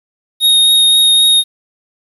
square tone with vibrato, 3729 Hz, A#7, in tune, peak -7 dBFS, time 0.4-1.44 s, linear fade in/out 50 ms, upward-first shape triangle, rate 3.8 Hz, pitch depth 12 cents each way, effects 7-bit

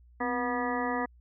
harmonic tone with a mistuned harmonic, 243.2 Hz, B3, 26 cents flat, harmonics 1 / 2 / 3 / 4 / 5 / 7 / 8, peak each -33 / -35 / -35 / -35 / -37 / -39 / -38 dBFS, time 0.2-1.06 s, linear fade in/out 10 ms, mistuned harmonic 1, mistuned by +86 cents, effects added 60 Hz sine -54 dBFS peak until 1.2 s

